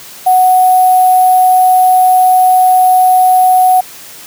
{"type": "tone with sample-and-hold", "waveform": "sine", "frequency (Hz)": 740, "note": "F#5", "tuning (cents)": 0, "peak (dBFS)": -4, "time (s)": [0.26, 3.81], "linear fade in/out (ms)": 10, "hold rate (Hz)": 11025, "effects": ["white hiss -32 dBFS RMS until 4.26 s", "high-pass 80 Hz 12 dB/octave"]}